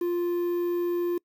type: tone with quantisation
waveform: triangle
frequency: 349.2 Hz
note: F4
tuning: in tune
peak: -22 dBFS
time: 0.01-1.18 s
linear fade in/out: 5 ms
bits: 8
effects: noise-tail reverb RT60 0.1 s tail -25 dB re dry